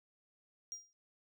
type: tone with exponential decay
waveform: triangle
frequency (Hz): 5700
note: F8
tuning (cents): +34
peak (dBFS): -37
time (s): 0.72-0.93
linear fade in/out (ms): 0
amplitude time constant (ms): 44
effects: none